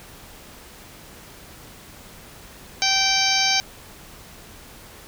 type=harmonic tone; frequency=777 Hz; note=G5; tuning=16 cents flat; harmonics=1 / 2 / 3 / 4 / 5 / 6 / 7 / 8; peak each=-26 / -29 / -24 / -27 / -27 / -24 / -25 / -26 dBFS; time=2.82-3.6 s; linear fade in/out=0 ms; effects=pink hiss -44 dBFS RMS until 5.07 s